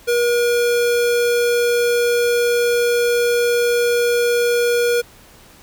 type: tone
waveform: square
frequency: 478.7 Hz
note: A#4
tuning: 46 cents sharp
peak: -15 dBFS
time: 0.07-5.02 s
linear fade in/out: 20 ms
effects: pink hiss -46 dBFS RMS until 5.62 s